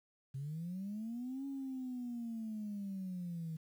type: linear two-way sweep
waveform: sine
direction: up then down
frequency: 130.81 to 277.2 to 157.7 Hz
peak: -38 dBFS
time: 0.34-3.57 s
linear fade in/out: 10 ms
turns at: 1.46 s
effects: tanh soft clip ceiling -35 dBFS + 11-bit